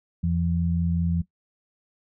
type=tone pair together; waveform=sine; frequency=85.1 / 170.2 Hz; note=F2 / F3; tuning=-44 / -44 cents; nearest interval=octave; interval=1200 cents; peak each=-25 / -23 dBFS; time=0.23-1.22 s; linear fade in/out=10 ms; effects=noise-tail reverb RT60 0.1 s tail -17 dB re dry